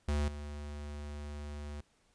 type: tone with level steps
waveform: square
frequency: 73.42 Hz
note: D2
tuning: in tune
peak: -30 / -41 dBFS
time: 0.08-1.81 s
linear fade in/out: 5 ms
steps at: 0.28 s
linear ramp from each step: 2 ms
effects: pink hiss -71 dBFS RMS until 2.14 s + resampled to 22050 Hz